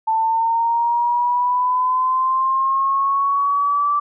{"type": "linear sweep", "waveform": "sine", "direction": "up", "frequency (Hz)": [884, 1167], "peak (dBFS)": -15, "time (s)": [0.07, 4], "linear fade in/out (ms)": 10, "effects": []}